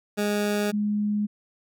20% pulse / sine tone pair in turn, 206.9 / 208.3 Hz, G#3 / G#3, -6 / +5 cents, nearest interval unison, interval 11 cents, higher second, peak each -18 / -22 dBFS, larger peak first, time 0.17-0.72 / 0.72-1.27 s, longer neither, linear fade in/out 20 ms, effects none

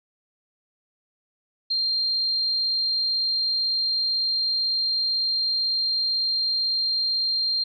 sine tone, 4186 Hz, C8, in tune, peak -21 dBFS, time 1.7-7.64 s, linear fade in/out 10 ms, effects none

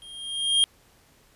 square tone with level ramp, 3221 Hz, G7, 46 cents sharp, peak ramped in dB -44 to -16 dBFS, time 0.02-0.64 s, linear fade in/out 0 ms, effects pink hiss -59 dBFS RMS until 1.35 s + resampled to 32000 Hz

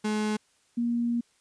35% pulse / sine tone pair in turn, 213 / 236.8 Hz, G#3 / A#3, +44 / +27 cents, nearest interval major second, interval 183 cents, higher second, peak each -24 / -24 dBFS, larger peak neither, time 0.04-0.37 / 0.77-1.21 s, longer second, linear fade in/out 10 ms, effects white hiss -66 dBFS RMS until 1.4 s + resampled to 22050 Hz

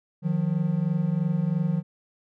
triangle tone pair together, 155.56 / 178.55 Hz, D#3 / F3, 0 / +39 cents, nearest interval major second, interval 239 cents, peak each -23 dBFS, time 0.22-1.83 s, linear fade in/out 50 ms, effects none

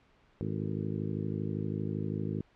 harmonic tone with a mistuned harmonic, 52.6 Hz, G#1, 23 cents sharp, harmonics 2 / 3 / 4 / 5 / 6 / 7 / 8 / 9, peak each -37 / -36 / -38 / -42 / -41 / -42 / -47 / -50 dBFS, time 0.41-2.41 s, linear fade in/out 0 ms, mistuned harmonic 8, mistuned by +79 cents, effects pink hiss -65 dBFS RMS until 2.55 s + low-pass 3000 Hz 12 dB/octave

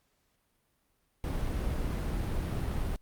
brown noise, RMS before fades -32 dBFS, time 1.24-2.96 s, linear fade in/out 0 ms, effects pink hiss -74 dBFS RMS until 3.01 s + Opus 48 kbps

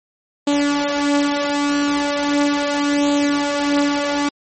sawtooth tone with flanger, 287.9 Hz, D4, 34 cents flat, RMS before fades -18 dBFS, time 0.47-4.29 s, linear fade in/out 5 ms, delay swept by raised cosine 0.27 to 6.27 ms, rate 0.38 Hz, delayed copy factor +0.55, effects MP3 32 kbps

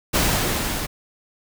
pink noise with level ramp, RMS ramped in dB -18 to -27 dBFS, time 0.13-0.87 s, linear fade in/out 20 ms, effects none

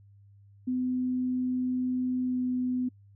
sine tone with pitch glide, 253.1 to 251.5 Hz, B3 to B3, +43 to +32 cents, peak -26 dBFS, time 0.67-2.89 s, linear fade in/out 10 ms, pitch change -11 cents, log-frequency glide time 2.26-2.37 s, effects noise-tail reverb RT60 0.1 s tail -25 dB re dry + added 100 Hz sine -53 dBFS peak until 3.15 s

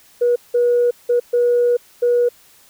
sine tone bursts at uneven times, 483.1 Hz, B4, 38 cents flat, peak -11 dBFS, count 5, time 0.21-0.36 / 0.54-0.91 / 1.09-1.2 / 1.33-1.77 / 2.02-2.29 s, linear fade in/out 10 ms, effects tanh soft clip ceiling -8 dBFS + white hiss -50 dBFS RMS until 2.69 s

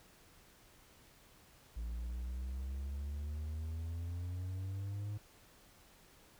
triangle exponential sweep, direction up, 56.2 to 104.9 Hz, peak -36 dBFS, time 1.76-5.18 s, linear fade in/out 10 ms, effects pink hiss -63 dBFS RMS until 6.39 s

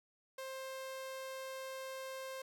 sawtooth tone, 528 Hz, C5, 16 cents sharp, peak -39 dBFS, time 0.38-2.42 s, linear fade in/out 5 ms, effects none

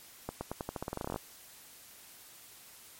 accelerating click train, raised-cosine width 1 ms, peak -21 dBFS, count 17, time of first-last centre 0.29-1.161 s, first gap 120 ms, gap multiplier 0.88, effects white hiss -54 dBFS RMS until 2.99 s + MP3 64 kbps

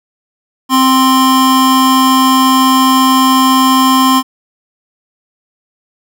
square tone pair together, 261.9 / 1047.6 Hz, C4 / C6, +2 / +2 cents, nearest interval 2 octaves, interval 2400 cents, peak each -10 dBFS, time 0.69-4.23 s, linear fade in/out 50 ms, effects none

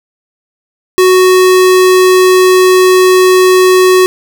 square tone, 370 Hz, F#4, in tune, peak -4 dBFS, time 0.98-4.06 s, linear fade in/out 0 ms, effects none

